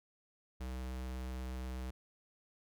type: tone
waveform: square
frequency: 63.7 Hz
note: C2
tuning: 46 cents flat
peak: -40 dBFS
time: 0.6-1.91 s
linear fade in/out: 10 ms
effects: none